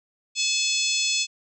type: harmonic tone with a mistuned harmonic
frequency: 860 Hz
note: A5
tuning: 40 cents flat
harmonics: 3 / 4 / 5 / 6 / 7 / 8 / 9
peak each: -27 / -28 / -29 / -30 / -30 / -31 / -32 dBFS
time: 0.35-1.27 s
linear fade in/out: 50 ms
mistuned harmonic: 7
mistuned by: +35 cents
effects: none